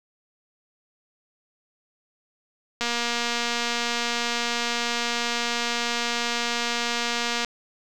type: click train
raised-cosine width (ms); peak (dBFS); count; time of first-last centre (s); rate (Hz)
0.2; -9; 1100; 2.81-7.447; 237
effects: none